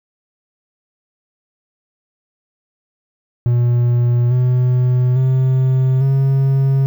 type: tone with pitch steps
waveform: triangle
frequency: 120.7 / 125.46 / 130.41 / 135.56 Hz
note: B2 / B2 / C3 / C#3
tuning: -39 / +28 / -5 / -38 cents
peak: -9 dBFS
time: 3.46-6.86 s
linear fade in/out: 0 ms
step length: 850 ms
effects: 8-bit

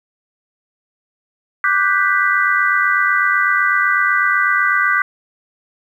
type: chord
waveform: sine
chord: G major seventh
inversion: second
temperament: equal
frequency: 1174.7 / 1480 / 1568 / 1975.5 Hz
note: D6 / F#6 / G6 / B6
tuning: 0 / 0 / 0 / 0 cents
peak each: -18 dBFS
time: 1.64-5.02 s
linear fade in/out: 2 ms
effects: 8-bit

